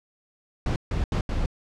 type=noise bursts at uneven times; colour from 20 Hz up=brown; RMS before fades=-25 dBFS; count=4; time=0.66-0.76 / 0.91-1.04 / 1.12-1.21 / 1.29-1.46 s; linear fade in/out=2 ms; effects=low-pass 6000 Hz 12 dB/octave